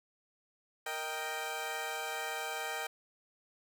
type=chord; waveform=15% pulse; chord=Eb major; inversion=second; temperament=equal; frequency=466.2 / 622.3 / 784 Hz; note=Bb4 / Eb5 / G5; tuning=0 / 0 / 0 cents; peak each=-36 / -36 / -32 dBFS; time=0.86-2.87 s; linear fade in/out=5 ms; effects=none